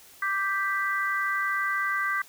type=chord; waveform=sine; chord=G major; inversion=second; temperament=equal; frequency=1174.7 / 1568 / 1975.5 Hz; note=D6 / G6 / B6; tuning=0 / 0 / 0 cents; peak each=-29 / -28 / -30 dBFS; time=0.22-2.22 s; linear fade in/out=5 ms; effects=white hiss -52 dBFS RMS until 2.28 s